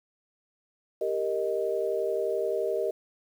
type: chord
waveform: sine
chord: Eb major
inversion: first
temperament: equal with one note detuned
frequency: 394.7 / 466.2 / 622.3 Hz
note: G4 / Bb4 / Eb5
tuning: +12 / 0 / 0 cents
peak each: -30 dBFS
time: 1.01-2.91 s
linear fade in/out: 5 ms
effects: 9-bit